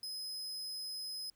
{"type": "tone", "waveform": "40% pulse", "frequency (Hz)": 5070, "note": "D#8", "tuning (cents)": 32, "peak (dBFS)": -39, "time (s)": [0.03, 1.3], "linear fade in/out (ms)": 2, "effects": ["pink hiss -75 dBFS RMS until 1.35 s"]}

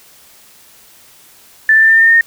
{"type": "tone with pitch steps", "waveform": "sine", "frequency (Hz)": [1760, 1771.2, 1782.5, 1793.9, 1805.3, 1816.8, 1828.4, 1840], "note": ["A6", "A6", "A6", "A6", "A6", "A#6", "A#6", "A#6"], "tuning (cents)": [0, 11, 22, 33, 44, -45, -34, -23], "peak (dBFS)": -5, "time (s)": [1.69, 2.21], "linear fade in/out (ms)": 2, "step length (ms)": 65, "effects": ["white hiss -44 dBFS RMS until 2.26 s"]}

